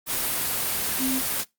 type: tone in noise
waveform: sine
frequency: 261.6 Hz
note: C4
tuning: in tune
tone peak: -24 dBFS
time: 0.98-1.22 s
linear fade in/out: 50 ms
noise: white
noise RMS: -26 dBFS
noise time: 0.06-1.45 s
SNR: -1 dB
effects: noise-tail reverb RT60 0.2 s tail -23 dB re dry + Opus 32 kbps